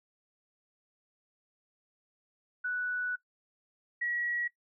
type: tone pair in turn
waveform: sine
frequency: 1480 / 1918.1 Hz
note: F#6 / A#6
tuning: 0 / +49 cents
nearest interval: major third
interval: 449 cents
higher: second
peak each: -30 / -30 dBFS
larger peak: neither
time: 2.64-3.16 / 4.01-4.48 s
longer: first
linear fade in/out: 10 ms
effects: noise-tail reverb RT60 0.1 s tail -19 dB re dry